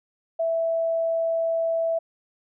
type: tone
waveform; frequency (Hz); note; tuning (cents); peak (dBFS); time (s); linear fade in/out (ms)
sine; 659.3; E5; 0; -21; 0.39-1.99; 10
effects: none